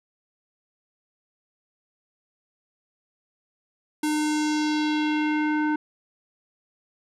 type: tone with low-pass filter sweep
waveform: square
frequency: 303.5 Hz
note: D#4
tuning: 43 cents flat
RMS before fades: -24 dBFS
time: 4.03-5.76 s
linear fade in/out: 5 ms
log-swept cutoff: 11000 to 1400 Hz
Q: 1.8
effects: none